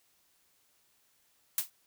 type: noise with exponential decay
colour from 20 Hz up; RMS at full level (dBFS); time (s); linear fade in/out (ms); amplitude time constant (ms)
blue; -25; 1.58-1.7; 2; 26
effects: white hiss -70 dBFS RMS until 1.86 s